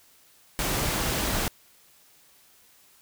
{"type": "noise", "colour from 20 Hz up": "pink", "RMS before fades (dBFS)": -27, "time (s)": [0.59, 1.48], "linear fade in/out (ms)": 0, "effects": ["white hiss -58 dBFS RMS until 3.01 s"]}